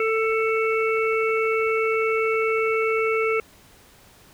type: harmonic tone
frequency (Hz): 443.8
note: A4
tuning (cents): +15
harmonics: 1 / 3 / 5 / 6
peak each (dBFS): -21 / -27 / -27 / -32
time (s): 0-3.4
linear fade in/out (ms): 2
effects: pink hiss -52 dBFS RMS until 4.33 s